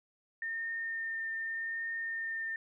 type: tone with vibrato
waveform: sine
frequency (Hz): 1817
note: A#6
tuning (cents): -45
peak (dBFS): -34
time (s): 0.42-2.56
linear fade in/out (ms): 2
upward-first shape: triangle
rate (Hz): 0.84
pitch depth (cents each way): 12
effects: none